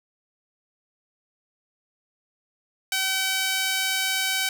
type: tone with high-pass filter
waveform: sawtooth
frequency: 764 Hz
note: G5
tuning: 45 cents flat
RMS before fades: -25 dBFS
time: 2.92-4.49 s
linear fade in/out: 2 ms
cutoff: 2100 Hz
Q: 0.91
effects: none